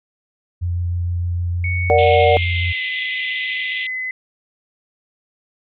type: tone with vibrato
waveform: sine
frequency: 87.4 Hz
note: F2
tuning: 2 cents sharp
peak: -18 dBFS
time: 0.61-2.73 s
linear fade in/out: 20 ms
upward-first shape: sine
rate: 6.5 Hz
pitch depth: 11 cents each way
type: tone with pitch glide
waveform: sine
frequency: 2223 to 2027 Hz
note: C#7 to B6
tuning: +4 to +45 cents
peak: -22 dBFS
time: 1.64-4.11 s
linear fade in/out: 2 ms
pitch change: -159 cents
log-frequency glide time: 1.89-2.83 s
type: chord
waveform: sine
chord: Bb augmented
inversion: none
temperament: equal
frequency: 466.2 / 587.3 / 740 Hz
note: Bb4 / D5 / F#5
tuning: 0 / 0 / 0 cents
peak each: -15 dBFS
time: 1.9-2.37 s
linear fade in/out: 0 ms
type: band-pass noise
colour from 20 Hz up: white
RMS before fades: -28 dBFS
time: 1.98-3.87 s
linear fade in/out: 5 ms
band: 2200 to 3600 Hz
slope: 96 dB/octave
effects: none